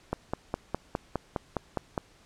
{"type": "click train", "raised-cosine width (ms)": 1, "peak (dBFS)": -14, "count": 10, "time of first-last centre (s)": [0.13, 1.978], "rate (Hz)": 4.87, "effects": ["pink hiss -59 dBFS RMS until 2.25 s", "low-pass 8000 Hz 12 dB/octave"]}